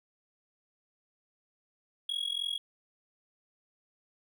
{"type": "tone with amplitude modulation", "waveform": "triangle", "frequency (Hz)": 3314, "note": "G#7", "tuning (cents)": -4, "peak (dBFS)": -26, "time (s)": [2.09, 2.58], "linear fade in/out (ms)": 5, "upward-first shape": "sine", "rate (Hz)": 43.3, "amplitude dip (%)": 90, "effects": []}